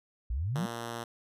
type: exponential sweep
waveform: sine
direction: up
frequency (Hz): 53.1 to 207.7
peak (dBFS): -29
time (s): 0.3-0.66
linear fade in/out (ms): 5
type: tone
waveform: 5% pulse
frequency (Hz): 117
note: A#2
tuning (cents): +7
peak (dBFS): -25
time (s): 0.55-1.04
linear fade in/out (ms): 5
effects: resampled to 32000 Hz